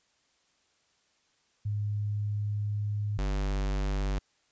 sine / square tone pair in turn, 103.83 / 49 Hz, G#2 / G1, 0 / 0 cents, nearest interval octave + minor second, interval 1300 cents, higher first, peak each -28 dBFS, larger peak neither, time 1.65-3.18 / 3.18-4.19 s, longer first, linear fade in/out 10 ms, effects white hiss -70 dBFS RMS until 4.51 s + resampled to 16000 Hz

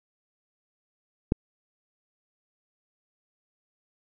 click, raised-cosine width 3 ms, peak -8 dBFS, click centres 1.321 s, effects none

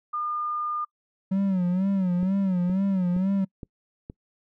sine tone, 1211 Hz, D#6, 47 cents flat, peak -26 dBFS, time 0.13-0.85 s, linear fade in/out 10 ms
triangle tone with vibrato, 186.9 Hz, F#3, 18 cents sharp, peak -19 dBFS, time 1.31-3.45 s, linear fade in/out 10 ms, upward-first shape sine, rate 2.1 Hz, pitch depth 100 cents each way
click train, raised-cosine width 3 ms, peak -24 dBFS, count 5, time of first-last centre 2.23-4.099 s, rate 2.14 Hz
effects noise-tail reverb RT60 0.1 s tail -26 dB re dry

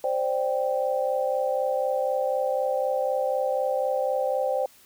sine chord, C suspended second, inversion none, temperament equal, 523.3 / 587.3 / 784 Hz, C5 / D5 / G5, 0 / 0 / 0 cents, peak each -25 / -28 / -29 dBFS, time 0.04-4.66 s, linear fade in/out 2 ms, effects white hiss -55 dBFS RMS until 4.85 s

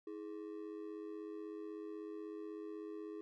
triangle ring-modulated tone, 370 Hz, F#4, in tune, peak -39 dBFS, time 0.07-3.21 s, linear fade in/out 0 ms, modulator 48.1 Hz, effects none

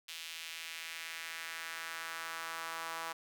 sawtooth tone with high-pass filter sweep, 164.2 Hz, E3, 6 cents flat, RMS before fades -43 dBFS, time 0.08-3.13 s, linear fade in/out 10 ms, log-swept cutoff 3000 to 1000 Hz, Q 1.7, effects none

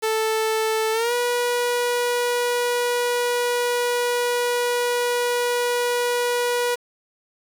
sawtooth tone with pitch glide, 440 to 485.4 Hz, A4 to B4, 0 to -30 cents, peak -16 dBFS, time 0.02-6.76 s, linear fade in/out 20 ms, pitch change +170 cents, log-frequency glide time 0.92-1.13 s, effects 7-bit

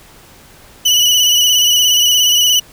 30% pulse tone with vibrato, 2960 Hz, F#7, in tune, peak -6 dBFS, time 0.85-2.6 s, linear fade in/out 10 ms, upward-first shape square, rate 17 Hz, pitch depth 28 cents each way, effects pink hiss -42 dBFS RMS until 2.72 s

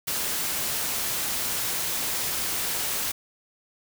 white noise, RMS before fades -28 dBFS, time 0.07-3.12 s, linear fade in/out 10 ms, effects none

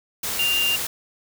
sine tone in noise, 2794 Hz, F7, in tune, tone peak -19 dBFS, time 0.39-0.76 s, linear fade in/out 5 ms, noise white, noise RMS -27 dBFS, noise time 0.23-0.87 s, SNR +5 dB, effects none

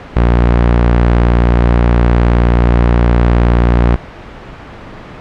sawtooth tone, 59.1 Hz, A#1, 24 cents sharp, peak -3 dBFS, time 0.16-3.96 s, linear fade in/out 5 ms, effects pink hiss -30 dBFS RMS until 5.2 s + low-pass 2000 Hz 12 dB/octave

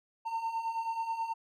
triangle beating tone pair, 901 / 910.3 Hz, A5 / A#5, +41 / -41 cents, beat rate 9.3 Hz, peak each -37 / -31 dBFS, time 0.25-1.34 s, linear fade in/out 20 ms, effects none

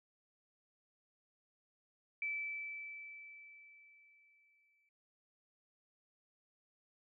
sine tone with exponential decay, 2316 Hz, D7, 25 cents flat, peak -35 dBFS, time 2.22-4.89 s, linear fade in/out 2 ms, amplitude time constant 580 ms, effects none

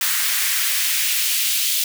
white noise with high-pass filter sweep, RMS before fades -20 dBFS, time 0.01-1.84 s, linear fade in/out 2 ms, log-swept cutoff 1500 to 3200 Hz, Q 1.5, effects none

